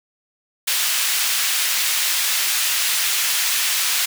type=high-pass noise; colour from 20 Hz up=pink; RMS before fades=-20 dBFS; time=0.67-4.06 s; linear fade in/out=10 ms; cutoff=2200 Hz; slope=12 dB/octave; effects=none